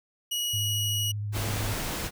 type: tone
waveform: sawtooth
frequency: 2909 Hz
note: F#7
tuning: 30 cents flat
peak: -24 dBFS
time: 0.31-1.12 s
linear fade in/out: 10 ms
type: tone with vibrato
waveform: sine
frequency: 103.8 Hz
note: G#2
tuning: in tune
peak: -29 dBFS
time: 0.53-1.74 s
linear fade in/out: 10 ms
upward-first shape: sine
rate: 13 Hz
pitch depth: 21 cents each way
type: noise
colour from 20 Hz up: pink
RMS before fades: -32 dBFS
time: 1.32-2.11 s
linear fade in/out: 50 ms
effects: none